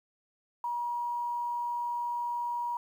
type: tone with quantisation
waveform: sine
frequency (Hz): 957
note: A#5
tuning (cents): +45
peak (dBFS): -30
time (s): 0.64-2.77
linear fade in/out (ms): 2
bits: 10
effects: none